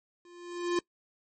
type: tone with level ramp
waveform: square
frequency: 349.6 Hz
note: F4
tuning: 2 cents sharp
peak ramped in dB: -54 to -24 dBFS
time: 0.25-0.79 s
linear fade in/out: 2 ms
effects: noise-tail reverb RT60 0.1 s tail -24 dB re dry + MP3 32 kbps